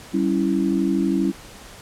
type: chord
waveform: sine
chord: C# diminished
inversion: second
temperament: equal with one note detuned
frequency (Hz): 194.31 / 277.2 / 329.6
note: G3 / C#4 / E4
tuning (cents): -15 / 0 / 0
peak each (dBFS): -22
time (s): 0.13-1.32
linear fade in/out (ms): 20
effects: pink hiss -42 dBFS RMS until 1.81 s + low-pass 11000 Hz 12 dB/octave